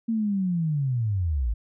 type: linear sweep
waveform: sine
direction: down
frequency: 231 to 50.5 Hz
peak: -22 dBFS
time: 0.08-1.54 s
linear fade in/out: 10 ms
effects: none